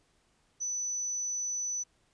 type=tone; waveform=sine; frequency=5980 Hz; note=F#8; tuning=17 cents sharp; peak=-31 dBFS; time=0.6-1.84 s; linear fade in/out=20 ms; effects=pink hiss -70 dBFS RMS until 2.13 s + resampled to 22050 Hz